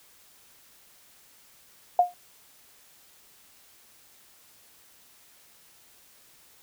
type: tone with exponential decay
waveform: sine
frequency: 712 Hz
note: F5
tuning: 33 cents sharp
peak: -12 dBFS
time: 1.99-2.14 s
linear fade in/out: 2 ms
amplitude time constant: 31 ms
effects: white hiss -57 dBFS RMS until 6.62 s